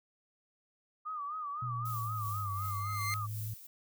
sine tone with vibrato, 1200 Hz, D6, 37 cents sharp, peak -36 dBFS, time 1.05-3.27 s, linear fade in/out 20 ms, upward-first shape sine, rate 3.9 Hz, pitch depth 100 cents each way
sine linear two-way sweep, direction down then up, 123.47 to 98 to 109.1 Hz, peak -36 dBFS, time 1.62-3.54 s, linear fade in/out 5 ms, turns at 2.55 s
violet noise with tremolo, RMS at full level -45 dBFS, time 1.85-3.67 s, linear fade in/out 5 ms, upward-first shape sine, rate 2.7 Hz, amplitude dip 55%
sawtooth tone with exponential growth, 2096 Hz, C7, 2 cents sharp, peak -29 dBFS, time 2.45-3.14 s, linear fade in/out 0 ms, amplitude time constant 150 ms
effects none

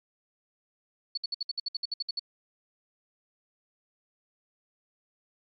sine tone bursts, 4435 Hz, C#8, in tune, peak -28 dBFS, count 13, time 1.15-2.195 s, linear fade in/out 5 ms, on 25 ms, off 60 ms, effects MP3 96 kbps

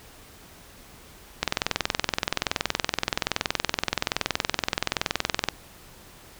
click train, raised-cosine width 0.2 ms, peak -4 dBFS, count 87, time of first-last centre 1.43-5.487 s, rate 21.2 Hz, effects pink hiss -49 dBFS RMS until 6.39 s

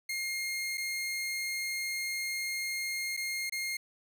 sawtooth tone with dropouts, 2131 Hz, C7, 31 cents sharp, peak -29 dBFS, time 0.09-3.77 s, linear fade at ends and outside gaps 5 ms, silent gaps 0.774-0.778 / 3.167-3.173 / 3.497-3.522 s, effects none

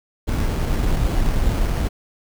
brown noise with sample-and-hold, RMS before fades -19 dBFS, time 0.27-1.89 s, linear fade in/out 20 ms, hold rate 3675 Hz, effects none

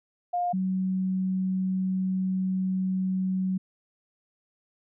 sine tone pair in turn, 708 / 187.52 Hz, F5 / F#3, +23 / +23 cents, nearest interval octave + major seventh, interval 2300 cents, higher first, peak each -24 / -24 dBFS, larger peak neither, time 0.33-0.53 / 0.53-3.58 s, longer second, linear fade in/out 10 ms, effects none

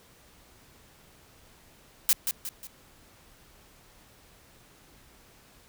blue noise with echo, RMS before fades -21 dBFS, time 2.09-2.13 s, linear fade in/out 0 ms, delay 180 ms, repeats 3, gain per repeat -7 dB, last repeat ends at 2.67 s, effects pink hiss -57 dBFS RMS until 5.68 s

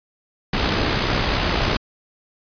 pink noise with amplitude modulation, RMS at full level -18 dBFS, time 0.53-1.77 s, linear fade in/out 5 ms, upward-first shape sine, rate 63.5 Hz, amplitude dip 40%, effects resampled to 11025 Hz

